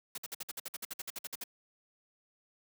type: noise bursts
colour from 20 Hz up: white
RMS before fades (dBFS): -40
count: 16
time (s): 0.15-1.439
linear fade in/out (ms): 5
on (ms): 29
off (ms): 55
effects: high-pass 150 Hz 12 dB/octave